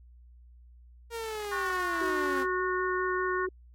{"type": "linear sweep", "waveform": "sawtooth", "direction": "down", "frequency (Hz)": [469.3, 260], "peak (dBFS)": -30, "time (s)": [1.1, 2.46], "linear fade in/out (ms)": 50}
{"type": "harmonic tone", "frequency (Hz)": 364.8, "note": "F#4", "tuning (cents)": -24, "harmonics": [3, 4, 5], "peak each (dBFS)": [-32, -34, -36], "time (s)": [1.51, 3.47], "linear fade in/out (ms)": 20}
{"type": "tone with vibrato", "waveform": "sine", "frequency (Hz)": 370, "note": "F#4", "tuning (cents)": 0, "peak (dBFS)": -30, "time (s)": [2.01, 3.49], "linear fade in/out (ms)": 5, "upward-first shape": "square", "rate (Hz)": 5.1, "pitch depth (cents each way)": 10}
{"effects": ["added 60 Hz sine -51 dBFS peak until 3.74 s", "AAC 64 kbps"]}